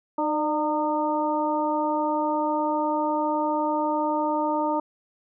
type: harmonic tone with a mistuned harmonic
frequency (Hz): 305.3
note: D#4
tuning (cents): -33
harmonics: 1 / 2 / 3 / 4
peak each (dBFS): -27 / -28 / -25 / -33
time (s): 0.18-4.8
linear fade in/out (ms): 5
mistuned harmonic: 2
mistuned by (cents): -38
effects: none